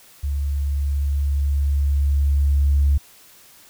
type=tone with level ramp; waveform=sine; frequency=70.8 Hz; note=C#2; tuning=37 cents sharp; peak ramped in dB=-20 to -12 dBFS; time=0.23-2.98 s; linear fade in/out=10 ms; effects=tanh soft clip ceiling -9 dBFS + white hiss -49 dBFS RMS until 3.69 s